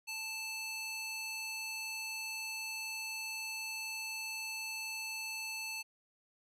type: tone with high-pass filter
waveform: square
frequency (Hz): 879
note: A5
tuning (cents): -2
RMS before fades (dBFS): -41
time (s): 0.07-5.83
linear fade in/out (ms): 20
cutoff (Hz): 2600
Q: 1.3
effects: resampled to 32000 Hz